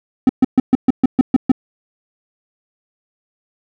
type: tone bursts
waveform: triangle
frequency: 257.1 Hz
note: C4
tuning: 30 cents flat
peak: -4 dBFS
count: 9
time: 0.27-1.517 s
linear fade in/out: 2 ms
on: 23 ms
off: 130 ms
effects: none